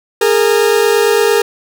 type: tone pair together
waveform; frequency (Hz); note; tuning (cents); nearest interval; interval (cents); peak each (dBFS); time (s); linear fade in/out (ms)
40% pulse; 411.2 / 460; G#4 / A#4; -17 / -23; major second; 194; -11; 0.21-1.42; 5
effects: none